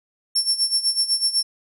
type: tone with tremolo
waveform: 35% pulse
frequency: 5430 Hz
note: F8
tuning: 50 cents flat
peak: -13 dBFS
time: 0.35-1.43 s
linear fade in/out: 10 ms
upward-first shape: sine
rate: 8 Hz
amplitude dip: 80%
effects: none